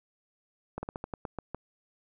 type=slowing click train; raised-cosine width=1 ms; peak=-21 dBFS; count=9; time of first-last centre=0.78-1.546 s; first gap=50 ms; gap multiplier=1.18; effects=none